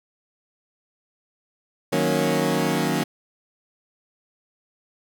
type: chord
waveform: 20% pulse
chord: D# minor seventh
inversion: none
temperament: equal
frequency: 155.56 / 185 / 233.1 / 277.2 Hz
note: D#3 / F#3 / A#3 / C#4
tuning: 0 / 0 / 0 / 0 cents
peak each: -21 dBFS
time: 1.92-3.04 s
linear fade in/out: 10 ms
effects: none